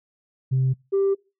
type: tone pair in turn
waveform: sine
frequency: 131 / 392.6 Hz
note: C3 / G4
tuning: +2 / +3 cents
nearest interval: octave + perfect fifth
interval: 1901 cents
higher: second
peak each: -16 dBFS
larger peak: neither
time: 0.51-0.74 / 0.92-1.15 s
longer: neither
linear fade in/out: 20 ms
effects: noise-tail reverb RT60 0.3 s tail -25 dB re dry + tanh soft clip ceiling -15 dBFS